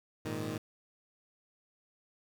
15% pulse chord, Ab suspended second, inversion none, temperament equal, 103.83 / 116.54 / 155.56 Hz, Ab2 / Bb2 / Eb3, 0 / 0 / 0 cents, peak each -34 dBFS, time 0.25-0.58 s, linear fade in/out 5 ms, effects none

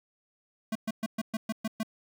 square tone bursts, 220.5 Hz, A3, 4 cents sharp, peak -29 dBFS, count 8, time 0.72-1.832 s, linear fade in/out 5 ms, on 34 ms, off 120 ms, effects 10-bit

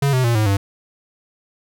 square tone with pitch steps, 140 / 128.38 / 117.73 / 107.95 / 98.99 Hz, C#3 / C3 / A#2 / A2 / G2, +18 / -32 / +18 / -33 / +17 cents, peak -15 dBFS, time 0.02-0.57 s, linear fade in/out 5 ms, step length 110 ms, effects none

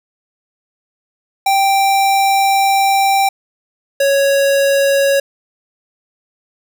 square tone pair in turn, 784 / 554.4 Hz, G5 / C#5, 0 / 0 cents, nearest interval tritone, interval 600 cents, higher first, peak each -11 dBFS, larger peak neither, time 1.46-3.29 / 4-5.2 s, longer first, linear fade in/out 5 ms, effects none

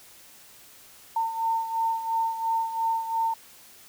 sine beating tone pair, 905 / 907.9 Hz, A5 / A#5, +48 / -46 cents, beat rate 2.9 Hz, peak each -25 / -31 dBFS, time 1.16-3.34 s, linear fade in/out 5 ms, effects white hiss -51 dBFS RMS until 3.88 s

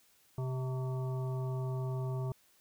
harmonic tone with a mistuned harmonic, 130 Hz, C3, 11 cents flat, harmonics 1 / 3 / 5 / 7 / 9, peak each -33 / -43 / -47 / -50 / -52 dBFS, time 0.38-2.32 s, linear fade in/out 2 ms, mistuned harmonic 9, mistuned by -45 cents, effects white hiss -67 dBFS RMS until 2.6 s

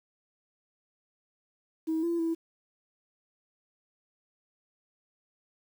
sine tone with pitch steps, 320.4 / 339.2 / 329.3 Hz, E4 / E4 / E4, -49 / +50 / -2 cents, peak -25 dBFS, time 1.87-2.35 s, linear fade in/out 20 ms, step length 160 ms, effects tanh soft clip ceiling -23 dBFS + 9-bit

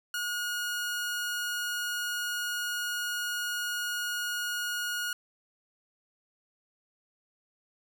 sawtooth tone, 1440 Hz, F#6, 47 cents flat, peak -27 dBFS, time 0.14-5.13 s, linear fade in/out 2 ms, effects none

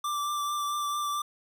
square tone with vibrato, 1174.7 Hz, D6, in tune, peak -29 dBFS, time 0.04-1.22 s, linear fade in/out 5 ms, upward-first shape triangle, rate 4.5 Hz, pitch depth 20 cents each way, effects none

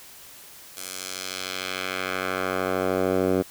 10% pulse tone with band-pass filter sweep, 93.2 Hz, F#2, 13 cents sharp, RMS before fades -27 dBFS, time 0.76-3.43 s, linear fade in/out 20 ms, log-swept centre 9900 to 370 Hz, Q 0.92, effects white hiss -46 dBFS RMS until 3.5 s

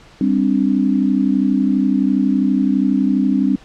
sine chord, G suspended fourth, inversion none, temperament equal with one note detuned, 198.73 / 261.6 / 293.7 Hz, G3 / C4 / D4, +24 / 0 / 0 cents, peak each -17 / -16 / -19 dBFS, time 0.21-3.56 s, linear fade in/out 2 ms, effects pink hiss -45 dBFS RMS until 3.64 s + low-pass 5000 Hz 12 dB/octave

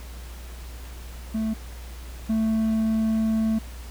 triangle tone pair in turn, 220 / 221 Hz, A3 / A3, 0 / +8 cents, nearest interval unison, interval 8 cents, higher second, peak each -21 / -18 dBFS, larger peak second, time 1.34-1.54 / 2.29-3.59 s, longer second, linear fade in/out 10 ms, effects added 60 Hz sine -36 dBFS peak until 3.9 s + pink hiss -46 dBFS RMS until 3.9 s

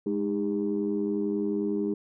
sine tone cluster, 207.5 / 311.4 / 402.5 Hz, G#3 / D#4 / G4, -1 / +2 / +46 cents, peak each -29 dBFS, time 0.06-1.94 s, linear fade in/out 5 ms, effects tanh soft clip ceiling -18 dBFS

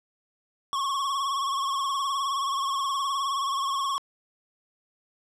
square tone with vibrato, 1099 Hz, C#6, 15 cents flat, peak -26 dBFS, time 0.73-3.98 s, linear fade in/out 0 ms, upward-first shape triangle, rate 19 Hz, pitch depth 73 cents each way, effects low-pass 8000 Hz 12 dB/octave

